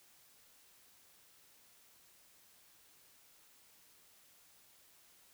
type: silence
effects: white hiss -65 dBFS RMS until 5.33 s